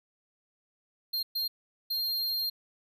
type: tone bursts at uneven times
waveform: square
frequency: 4203 Hz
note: C8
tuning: 7 cents sharp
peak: -29 dBFS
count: 3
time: 1.13-1.23 / 1.35-1.48 / 1.9-2.5 s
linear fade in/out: 10 ms
effects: none